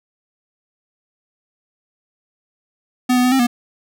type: tone with pitch steps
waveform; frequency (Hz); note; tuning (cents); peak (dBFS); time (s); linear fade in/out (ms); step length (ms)
square; 250.7 / 248.3 / 251.5 / 265.8 / 241.2; B3 / B3 / B3 / C4 / B3; +26 / +9 / +32 / +27 / -41; -13; 3.09-3.47; 10; 76
effects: none